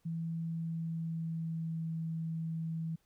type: tone with pitch glide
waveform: sine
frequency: 164.81 to 162.63 Hz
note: E3 to E3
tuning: 0 to -23 cents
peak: -34 dBFS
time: 0.05-2.96 s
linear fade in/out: 10 ms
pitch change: -23 cents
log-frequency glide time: 0.44-1.9 s
effects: pink hiss -75 dBFS RMS until 3.05 s